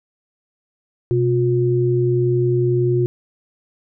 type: tone pair together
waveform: sine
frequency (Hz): 126.4 / 357.5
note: B2 / F4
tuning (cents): +41 / +41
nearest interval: octave + tritone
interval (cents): 1800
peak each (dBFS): -17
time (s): 1.11-3.06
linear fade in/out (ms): 0
effects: none